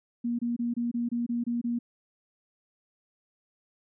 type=tone bursts; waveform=sine; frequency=237.6 Hz; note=A#3; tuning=33 cents sharp; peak=-26 dBFS; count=9; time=0.24-1.79 s; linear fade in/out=10 ms; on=150 ms; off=25 ms; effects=none